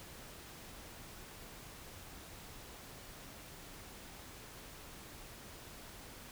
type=silence; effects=pink hiss -52 dBFS RMS until 6.31 s